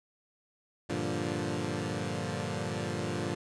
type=chord; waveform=15% pulse; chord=G minor seventh; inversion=none; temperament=equal; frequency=98 / 116.54 / 146.83 / 174.61 Hz; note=G2 / Bb2 / D3 / F3; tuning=0 / 0 / 0 / 0 cents; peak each=-31 dBFS; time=0.89-3.35 s; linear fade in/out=10 ms; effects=resampled to 22050 Hz